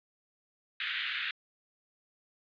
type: band-pass noise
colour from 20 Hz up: pink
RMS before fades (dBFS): -35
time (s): 0.8-1.31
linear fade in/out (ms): 2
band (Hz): 1500 to 3700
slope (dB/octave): 48
effects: resampled to 11025 Hz